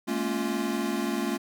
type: chord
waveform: square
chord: Bb minor seventh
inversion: third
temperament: equal with one note detuned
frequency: 212.5 / 233.1 / 277.2 / 349.2 Hz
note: Ab3 / Bb3 / Db4 / F4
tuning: +40 / 0 / 0 / 0 cents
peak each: -33 dBFS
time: 0.07-1.38 s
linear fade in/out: 20 ms
effects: none